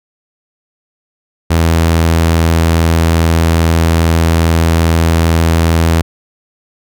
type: tone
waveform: sawtooth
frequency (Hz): 82.41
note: E2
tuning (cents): 0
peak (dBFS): -4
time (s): 1.5-6.02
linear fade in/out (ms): 10
effects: none